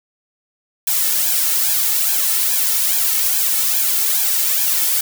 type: noise with flanger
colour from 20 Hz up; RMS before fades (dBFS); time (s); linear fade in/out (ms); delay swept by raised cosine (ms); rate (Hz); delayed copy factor
blue; -17; 0.87-5.01; 5; 1.2 to 2.3; 2.4; +0.95
effects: none